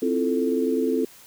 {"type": "chord", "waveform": "sine", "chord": "F major seventh", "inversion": "second", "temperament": "equal", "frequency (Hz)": [261.6, 329.6, 349.2, 440], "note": ["C4", "E4", "F4", "A4"], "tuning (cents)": [0, 0, 0, 0], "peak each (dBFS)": [-24, -28, -29, -24], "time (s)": [0.02, 1.05], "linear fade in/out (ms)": 5, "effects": ["white hiss -49 dBFS RMS until 1.26 s"]}